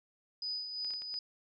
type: tone with tremolo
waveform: sine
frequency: 4978 Hz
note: D#8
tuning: in tune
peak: -34 dBFS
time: 0.42-1.19 s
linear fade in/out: 2 ms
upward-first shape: sine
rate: 2.8 Hz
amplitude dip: 50%
type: clicks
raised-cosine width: 0.2 ms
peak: -35 dBFS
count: 5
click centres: 0.847 / 0.906 / 0.937 / 1.02 / 1.141 s
effects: none